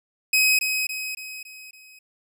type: tone with echo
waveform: sawtooth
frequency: 2534 Hz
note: D#7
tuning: 31 cents sharp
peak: -13 dBFS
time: 0.33-0.59 s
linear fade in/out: 5 ms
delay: 280 ms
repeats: 5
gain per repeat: -6 dB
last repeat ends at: 1.99 s
effects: none